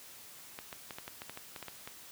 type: clicks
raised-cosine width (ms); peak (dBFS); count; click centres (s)
0.3; -26; 12; 0.589 / 0.728 / 0.908 / 0.985 / 1.079 / 1.219 / 1.296 / 1.374 / 1.562 / 1.627 / 1.683 / 1.875
effects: white hiss -52 dBFS RMS until 2.11 s + high-pass 60 Hz 12 dB/octave